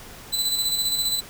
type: tone with tremolo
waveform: sawtooth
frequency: 4000 Hz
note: B7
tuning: 21 cents sharp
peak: -17 dBFS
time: 0.32-1.21 s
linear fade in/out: 20 ms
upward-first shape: square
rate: 15 Hz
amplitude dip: 40%
effects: pink hiss -42 dBFS RMS until 1.29 s